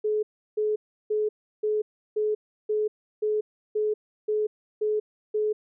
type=tone bursts; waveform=sine; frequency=426.1 Hz; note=G#4; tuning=44 cents sharp; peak=-22 dBFS; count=11; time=0.04-5.53 s; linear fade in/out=10 ms; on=190 ms; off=340 ms; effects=none